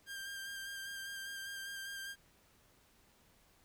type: tone with vibrato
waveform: sawtooth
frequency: 1592 Hz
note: G6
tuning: 26 cents sharp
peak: -39 dBFS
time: 0.06-2.16 s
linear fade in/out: 50 ms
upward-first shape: square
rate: 5 Hz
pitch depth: 14 cents each way
effects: pink hiss -68 dBFS RMS until 3.64 s